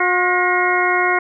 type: harmonic tone with a mistuned harmonic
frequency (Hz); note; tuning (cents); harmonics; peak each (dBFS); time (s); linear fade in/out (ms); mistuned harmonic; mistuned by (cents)
359.5; F#4; -50; 1 / 2 / 3 / 4 / 5 / 6; -21 / -21 / -21 / -21 / -21 / -21; 0-1.19; 5; 5; +78
effects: none